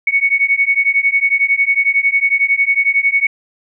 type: beating tone pair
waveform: sine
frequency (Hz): 2217 / 2228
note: C#7 / C#7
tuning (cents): 0 / +8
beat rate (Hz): 11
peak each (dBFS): -14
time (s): 0.07-3.27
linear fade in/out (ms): 5
effects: none